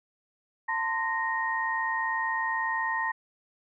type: tone cluster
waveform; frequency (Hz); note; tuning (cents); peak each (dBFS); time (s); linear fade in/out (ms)
sine; 896 / 1036 / 1861; A5 / C6 / A#6; +31 / -17 / -3; -31 / -33 / -29; 0.68-3.12; 10
effects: none